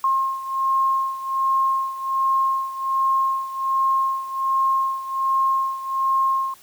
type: beating tone pair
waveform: sine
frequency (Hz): 1069 / 1070.3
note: C6 / C6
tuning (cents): +37 / +39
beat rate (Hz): 1.3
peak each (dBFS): -20 / -24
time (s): 0.04-6.54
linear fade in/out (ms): 2
effects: white hiss -50 dBFS RMS until 6.62 s

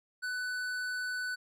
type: tone with tanh clipping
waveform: sine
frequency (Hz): 1495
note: F#6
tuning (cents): +17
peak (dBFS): -35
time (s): 0.22-1.36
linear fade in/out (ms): 20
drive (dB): 14
effects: none

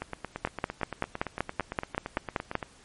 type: two click trains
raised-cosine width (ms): 0.5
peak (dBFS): -18 / -11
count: 24 / 12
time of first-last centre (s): 0.02-2.628 / 0.45-2.553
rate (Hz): 8.82 / 5.23
effects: pink hiss -56 dBFS RMS until 2.84 s + MP3 48 kbps

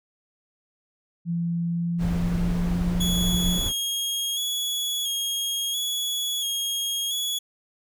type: tone with pitch glide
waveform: sine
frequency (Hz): 170 to 177.22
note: F3 to F3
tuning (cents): -46 to +26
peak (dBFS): -23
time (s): 1.25-3.61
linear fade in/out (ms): 50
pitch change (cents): +72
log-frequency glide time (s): 1.67-3.28
type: noise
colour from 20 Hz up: brown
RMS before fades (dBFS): -28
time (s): 1.98-3.73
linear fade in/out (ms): 50
type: tone with vibrato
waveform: sawtooth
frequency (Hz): 3322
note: G#7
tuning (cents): 0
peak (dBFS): -22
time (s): 3-7.39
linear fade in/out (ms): 10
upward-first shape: square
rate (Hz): 0.73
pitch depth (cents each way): 30
effects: none

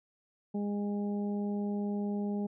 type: harmonic tone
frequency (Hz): 204.5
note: G#3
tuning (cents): -26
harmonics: 1 / 2 / 3 / 4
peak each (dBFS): -31 / -39 / -47 / -47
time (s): 0.54-2.47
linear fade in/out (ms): 10
effects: none

